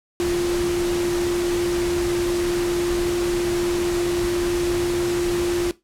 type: tone in noise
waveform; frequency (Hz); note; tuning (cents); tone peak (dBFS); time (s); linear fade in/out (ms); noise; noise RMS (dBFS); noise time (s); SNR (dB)
sine; 349.2; F4; 0; -19; 0.2-5.71; 0; pink; -29; 0.2-5.71; +7
effects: noise-tail reverb RT60 0.2 s tail -17 dB re dry + low-pass 11000 Hz 12 dB/octave